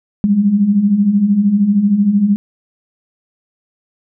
sine beating tone pair, 192.8 / 205.8 Hz, G3 / G#3, -28 / -16 cents, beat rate 13 Hz, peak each -17 / -10 dBFS, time 0.24-2.36 s, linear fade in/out 0 ms, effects none

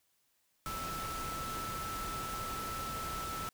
sine tone in noise, 1318.5 Hz, E6, in tune, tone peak -39 dBFS, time 0.66-3.49 s, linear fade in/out 0 ms, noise pink, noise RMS -42 dBFS, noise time 0.66-3.49 s, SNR 0 dB, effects white hiss -75 dBFS RMS until 3.53 s

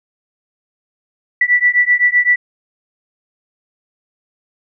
sine beating tone pair, 1959 / 1966.8 Hz, B6 / B6, -15 / -8 cents, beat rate 7.8 Hz, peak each -13 dBFS, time 1.41-2.36 s, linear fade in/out 5 ms, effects none

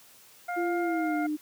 harmonic tone, 706 Hz, F5, 19 cents sharp, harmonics 1 / 2 / 3, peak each -31 / -36 / -40 dBFS, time 0.48-1.27 s, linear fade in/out 10 ms
sine tone with pitch glide, 343.4 to 302.4 Hz, F4 to D#4, -29 to -49 cents, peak -27 dBFS, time 0.56-1.37 s, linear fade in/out 20 ms, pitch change -220 cents, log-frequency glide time 0.82-1.16 s
effects white hiss -55 dBFS RMS until 1.41 s + high-pass 80 Hz 12 dB/octave

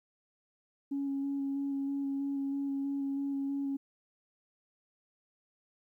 sine tone with vibrato, 277.2 Hz, C#4, in tune, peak -30 dBFS, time 0.91-3.77 s, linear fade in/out 10 ms, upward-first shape square, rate 3.1 Hz, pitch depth 11 cents each way, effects tanh soft clip ceiling -27 dBFS + 12-bit

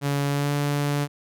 sawtooth tone with pitch glide, 141.9 to 144.38 Hz, C#3 to D3, +41 to -29 cents, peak -18 dBFS, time 0.01-1.08 s, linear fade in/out 50 ms, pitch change +30 cents, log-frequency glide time 0.29-0.52 s, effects none

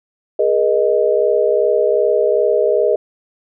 sine chord, Ab suspended second, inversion none, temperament equal with one note detuned, 415.3 / 477.9 / 622.3 Hz, Ab4 / Bb4 / Eb5, 0 / +43 / 0 cents, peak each -16 dBFS, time 0.39-2.96 s, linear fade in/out 5 ms, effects none

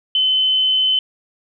sine tone, 3047 Hz, G7, 50 cents flat, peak -13 dBFS, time 0.15-0.99 s, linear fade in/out 2 ms, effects none

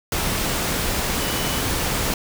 sine tone in noise, 2977 Hz, F#7, 10 cents sharp, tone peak -33 dBFS, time 1.21-1.61 s, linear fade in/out 2 ms, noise pink, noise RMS -23 dBFS, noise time 0.12-2.14 s, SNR -13 dB, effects none

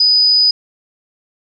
sine tone, 4978 Hz, D#8, in tune, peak -8 dBFS, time 0-0.51 s, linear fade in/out 5 ms, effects none

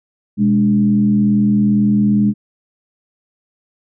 sine tone with frequency modulation, 206.9 Hz, G#3, 6 cents flat, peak -10 dBFS, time 0.37-2.34 s, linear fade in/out 50 ms, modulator 82.3 Hz, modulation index 0.59, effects none

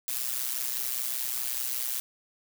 blue noise with amplitude modulation, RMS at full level -28 dBFS, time 0.08-2 s, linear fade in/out 0 ms, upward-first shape sine, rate 125 Hz, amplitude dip 80%, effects none

